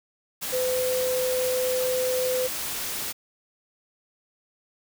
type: tone in noise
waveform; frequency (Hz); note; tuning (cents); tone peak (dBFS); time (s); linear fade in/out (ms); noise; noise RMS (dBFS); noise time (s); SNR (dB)
sine; 508; B4; +49; -23; 0.52-2.48; 20; white; -31; 0.41-3.13; +5
effects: none